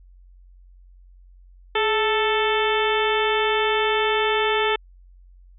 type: harmonic tone with a mistuned harmonic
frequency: 440 Hz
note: A4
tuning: in tune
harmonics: 1 / 2 / 3 / 4 / 5 / 6 / 7 / 8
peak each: -22 / -25 / -27 / -28 / -29 / -30 / -30 / -31 dBFS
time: 1.75-4.76 s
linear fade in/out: 5 ms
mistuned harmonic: 1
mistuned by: -61 cents
effects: added 45 Hz sine -46 dBFS peak until 5.58 s